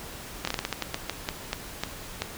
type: slowing click train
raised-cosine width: 0.2 ms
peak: -10 dBFS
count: 14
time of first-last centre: 0.45-2.22 s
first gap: 24 ms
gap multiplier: 1.26
effects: pink hiss -41 dBFS RMS until 2.37 s